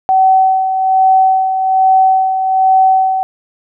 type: tone with tremolo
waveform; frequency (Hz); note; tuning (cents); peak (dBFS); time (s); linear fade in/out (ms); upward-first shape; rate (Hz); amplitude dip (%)
sine; 760; F#5; +46; -5; 0.09-3.23; 0; sine; 1.2; 55
effects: none